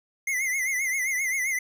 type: tone with vibrato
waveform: square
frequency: 2079 Hz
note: C7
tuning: 12 cents flat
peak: -25 dBFS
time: 0.27-1.59 s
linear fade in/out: 5 ms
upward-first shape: triangle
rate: 7.6 Hz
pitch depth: 110 cents each way
effects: none